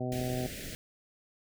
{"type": "harmonic tone", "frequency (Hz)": 125.9, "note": "B2", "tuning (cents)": 34, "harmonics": [1, 2, 3, 4, 5, 6], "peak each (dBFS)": [-35, -36, -39, -43, -39, -43], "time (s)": [0, 0.47], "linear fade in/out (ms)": 10}
{"type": "band-stop noise", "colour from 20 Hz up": "pink", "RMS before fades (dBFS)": -41, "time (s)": [0.12, 0.75], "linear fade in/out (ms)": 0, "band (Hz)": [630, 1600], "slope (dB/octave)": 48}
{"effects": []}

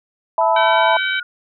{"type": "chord", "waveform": "sine", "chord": "E suspended fourth", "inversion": "none", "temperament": "just", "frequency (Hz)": [659.3, 879, 988.9], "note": ["E5", "A5", "B5"], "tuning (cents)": [0, -2, 2], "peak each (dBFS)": -17, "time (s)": [0.38, 0.97], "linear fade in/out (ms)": 2}
{"type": "tone with pitch glide", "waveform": "sine", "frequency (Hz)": [1297, 1439.1], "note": ["E6", "F#6"], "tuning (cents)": [-28, -48], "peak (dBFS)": -27, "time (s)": [0.41, 1.23], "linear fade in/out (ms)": 2, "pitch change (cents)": 180, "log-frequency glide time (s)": [0.53, 0.93]}
{"type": "harmonic tone", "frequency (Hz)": 764, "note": "G5", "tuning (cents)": -45, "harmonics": [2, 3, 4, 5], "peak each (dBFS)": [-20, -24, -26, -28], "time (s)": [0.56, 1.2], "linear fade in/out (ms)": 5}
{"effects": []}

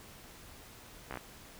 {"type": "slowing click train", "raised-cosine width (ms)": 0.5, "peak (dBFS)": -24, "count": 5, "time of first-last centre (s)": [1.11, 1.173], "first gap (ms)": 15, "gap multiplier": 1.03, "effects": ["pink hiss -53 dBFS RMS until 1.59 s"]}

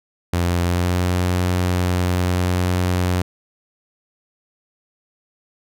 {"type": "tone with pitch glide", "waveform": "sawtooth", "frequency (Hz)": [87.31, 90.08], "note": ["F2", "F#2"], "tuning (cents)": [0, -46], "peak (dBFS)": -13, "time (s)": [0.33, 3.22], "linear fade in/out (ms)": 5, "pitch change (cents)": 54, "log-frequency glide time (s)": [0.67, 0.96], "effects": []}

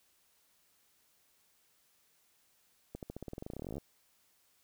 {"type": "accelerating click train", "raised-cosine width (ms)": 2, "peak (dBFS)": -28, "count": 24, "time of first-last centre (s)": [2.95, 3.782], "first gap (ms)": 78, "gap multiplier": 0.92, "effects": ["white hiss -71 dBFS RMS until 4.63 s"]}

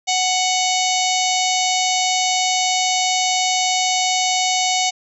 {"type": "harmonic tone", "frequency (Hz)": 741, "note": "F#5", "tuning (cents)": 2, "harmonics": [1, 3, 4, 5, 6, 7, 8, 9, 10], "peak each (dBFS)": [-20, -25, -25, -26, -27, -30, -25, -27, -29], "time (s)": [0.07, 4.91], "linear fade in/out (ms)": 20, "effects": []}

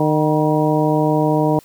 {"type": "harmonic tone with a mistuned harmonic", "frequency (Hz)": 153, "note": "D#3", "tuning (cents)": -29, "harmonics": [1, 2, 3, 4, 5, 6], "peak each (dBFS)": [-19, -18, -21, -21, -24, -23], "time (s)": [0, 1.59], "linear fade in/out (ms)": 2, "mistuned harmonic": 6, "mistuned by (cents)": 70, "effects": ["white hiss -49 dBFS RMS until 1.64 s"]}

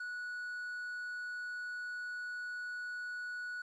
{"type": "tone with quantisation", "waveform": "triangle", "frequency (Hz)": 1469, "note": "F#6", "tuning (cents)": -13, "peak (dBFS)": -37, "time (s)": [0, 3.62], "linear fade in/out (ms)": 5, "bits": 11, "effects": ["resampled to 22050 Hz"]}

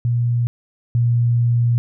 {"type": "tone pair in turn", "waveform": "sine", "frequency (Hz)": [119.6, 118.98], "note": ["A#2", "A#2"], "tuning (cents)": [45, 36], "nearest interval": "unison", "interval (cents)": 9, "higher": "first", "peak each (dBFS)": [-15, -13], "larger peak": "second", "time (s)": [[0.05, 0.47], [0.95, 1.78]], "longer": "second", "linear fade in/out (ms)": 0, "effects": []}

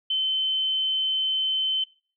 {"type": "tone", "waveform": "sine", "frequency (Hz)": 3070, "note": "G7", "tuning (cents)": -37, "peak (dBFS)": -22, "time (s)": [0.1, 1.84], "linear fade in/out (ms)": 5, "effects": ["noise-tail reverb RT60 0.4 s tail -21 dB re dry"]}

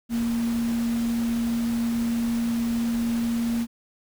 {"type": "tone in noise", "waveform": "sine", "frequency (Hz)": 233.1, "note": "A#3", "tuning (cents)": 0, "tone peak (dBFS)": -22, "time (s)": [0.09, 3.67], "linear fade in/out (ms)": 50, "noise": "pink", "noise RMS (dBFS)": -38, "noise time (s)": [0.09, 3.67], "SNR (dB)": 13, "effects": []}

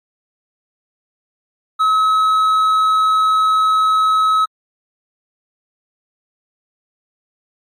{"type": "tone with hard clipping", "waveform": "triangle", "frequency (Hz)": 1284, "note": "E6", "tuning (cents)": -46, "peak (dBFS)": -12, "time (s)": [1.79, 4.46], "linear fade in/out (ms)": 20, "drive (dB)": 7, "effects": ["MP3 64 kbps"]}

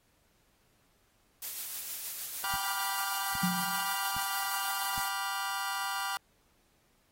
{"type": "noise with tremolo", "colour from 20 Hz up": "blue", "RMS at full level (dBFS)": -37, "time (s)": [1.42, 5.09], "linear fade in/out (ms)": 5, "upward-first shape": "sine", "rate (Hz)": 6.5, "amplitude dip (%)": 30}
{"type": "chord", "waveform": "sawtooth", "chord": "G dominant seventh", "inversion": "none", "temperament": "just", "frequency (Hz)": [784, 980, 1176, 1411.2], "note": ["G5", "B5", "D6", "F6"], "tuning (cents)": [0, -14, 2, 18], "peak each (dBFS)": -34, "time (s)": [2.44, 6.17], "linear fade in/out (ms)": 0}
{"type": "click train", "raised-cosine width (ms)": 5, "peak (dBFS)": -32, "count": 4, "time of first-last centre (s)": [2.54, 4.979], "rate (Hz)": 1.23}
{"type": "tone with exponential decay", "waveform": "sine", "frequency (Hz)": 180, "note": "F#3", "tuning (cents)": -47, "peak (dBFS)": -25, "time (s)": [3.43, 3.94], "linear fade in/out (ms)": 5, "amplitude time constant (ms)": 110}
{"effects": ["pink hiss -70 dBFS RMS until 7.11 s", "AAC 48 kbps"]}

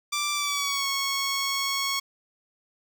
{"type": "tone with pitch glide", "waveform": "10% pulse", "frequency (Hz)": [1174.7, 1102.4], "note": ["D6", "C#6"], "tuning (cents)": [0, -10], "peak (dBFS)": -17, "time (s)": [0.12, 2], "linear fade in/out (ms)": 10, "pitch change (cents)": -110, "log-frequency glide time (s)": [0.33, 0.87], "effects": []}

